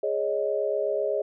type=chord; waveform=sine; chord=Ab suspended fourth; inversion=none; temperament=equal; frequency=415.3 / 554.4 / 622.3 Hz; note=Ab4 / Db5 / Eb5; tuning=0 / 0 / 0 cents; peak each=-28 dBFS; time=0.03-1.22 s; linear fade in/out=5 ms; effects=none